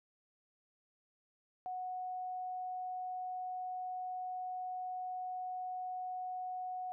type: tone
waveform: sine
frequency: 736 Hz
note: F#5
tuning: 9 cents flat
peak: -38 dBFS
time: 1.66-6.92 s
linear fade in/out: 0 ms
effects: none